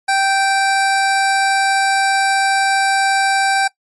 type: tone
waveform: 25% pulse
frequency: 781 Hz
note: G5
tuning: 7 cents flat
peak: -9 dBFS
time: 0.08-3.68 s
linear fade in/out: 10 ms
effects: noise-tail reverb RT60 0.1 s tail -20 dB re dry + MP3 48 kbps